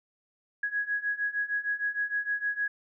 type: beating tone pair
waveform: sine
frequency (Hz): 1661.2 / 1667.7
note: G#6 / G#6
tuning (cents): 0 / +7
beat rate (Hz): 6.5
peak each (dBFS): -32 / -30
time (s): 0.63-2.68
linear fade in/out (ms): 5
effects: none